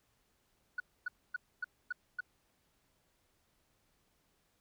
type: tone bursts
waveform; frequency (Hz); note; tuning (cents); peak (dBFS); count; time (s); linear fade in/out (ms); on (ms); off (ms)
sine; 1471; F#6; -11; -32; 6; 0.78-2.206; 5; 21; 260
effects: tanh soft clip ceiling -30 dBFS + pink hiss -75 dBFS RMS until 4.6 s